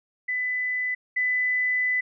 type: tone pair in turn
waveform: sine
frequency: 2000 / 2000 Hz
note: B6 / B6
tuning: +21 / +21 cents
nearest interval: unison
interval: 0 cents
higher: neither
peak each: -24 / -21 dBFS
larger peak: second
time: 0.28-0.95 / 1.16-2.01 s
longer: second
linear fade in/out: 10 ms
effects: none